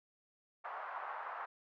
white band-pass noise, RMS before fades -44 dBFS, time 0.64-1.46 s, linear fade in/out 10 ms, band 730 to 1300 Hz, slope 24 dB/octave, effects none

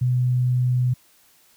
sine tone, 125.2 Hz, B2, 24 cents sharp, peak -17 dBFS, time 0.01-0.94 s, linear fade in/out 10 ms, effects white hiss -57 dBFS RMS until 1.56 s

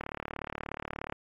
click train, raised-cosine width 0.5 ms, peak -20 dBFS, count 42, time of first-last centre 0.01-1.124 s, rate 36.8 Hz, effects AAC 32 kbps

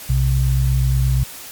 sine tone pair together, 61.2 / 129.68 Hz, B1 / C3, -15 / -15 cents, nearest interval octave + minor second, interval 1300 cents, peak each -16 dBFS, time 0.09-1.24 s, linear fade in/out 10 ms, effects white hiss -35 dBFS RMS until 1.51 s + MP3 96 kbps

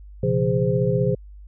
sine tone cluster, 122.2 / 137.4 / 173.1 / 409.8 / 515 Hz, B2 / C#3 / F3 / G#4 / C5, -18 / -15 / -15 / -23 / -28 cents, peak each -24 dBFS, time 0.23-1.15 s, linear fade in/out 5 ms, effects added 50 Hz sine -39 dBFS peak until 1.47 s

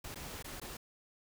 pink noise with dropouts, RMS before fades -45 dBFS, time 0.04-0.77 s, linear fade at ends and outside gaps 5 ms, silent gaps 0.146-0.157 / 0.426-0.443 / 0.6-0.615 s, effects none

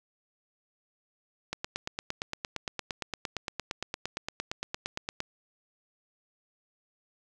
click train, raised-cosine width 0.2 ms, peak -15 dBFS, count 33, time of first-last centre 1.53-5.204 s, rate 8.71 Hz, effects none

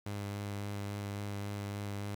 sawtooth tone with vibrato, 101.5 Hz, G#2, 39 cents flat, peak -33 dBFS, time 0.06-2.15 s, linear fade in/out 5 ms, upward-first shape sine, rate 3.6 Hz, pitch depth 13 cents each way, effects 10-bit

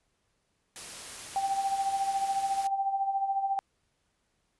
white noise, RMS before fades -42 dBFS, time 0.76-2.67 s, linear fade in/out 0 ms
sine tone with tremolo, 784 Hz, G5, in tune, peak -24 dBFS, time 1.36-3.59 s, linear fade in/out 0 ms, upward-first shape sine, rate 14 Hz, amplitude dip 60%
effects pink hiss -75 dBFS RMS until 4.59 s + resampled to 24000 Hz

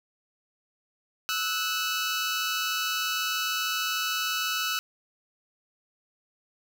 15% pulse tone pair together, 1306.4 / 1480 Hz, E6 / F#6, -16 / 0 cents, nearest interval major second, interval 216 cents, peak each -23 dBFS, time 1.29-4.79 s, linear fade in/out 0 ms, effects none

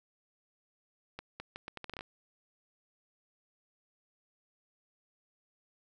accelerating click train, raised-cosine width 0.3 ms, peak -25 dBFS, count 11, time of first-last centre 1.19-2.009 s, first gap 210 ms, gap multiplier 0.76, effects none

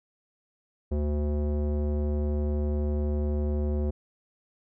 square tone with low-pass filter, 74 Hz, D2, 14 cents sharp, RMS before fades -27 dBFS, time 0.91-3.91 s, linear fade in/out 10 ms, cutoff 470 Hz, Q 1.7, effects none

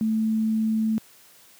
sine tone, 220 Hz, A3, in tune, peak -20 dBFS, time 0.01-0.98 s, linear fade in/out 0 ms, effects white hiss -53 dBFS RMS until 1.59 s + high-pass 100 Hz 12 dB/octave

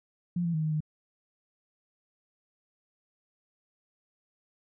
sine tone with pitch steps, 174.8 / 168.8 / 156.8 / 155.7 / 153.5 Hz, F3 / E3 / D#3 / D#3 / D#3, +2 / +41 / +14 / +2 / -23 cents, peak -26 dBFS, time 0.36-0.805 s, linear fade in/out 5 ms, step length 89 ms, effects none

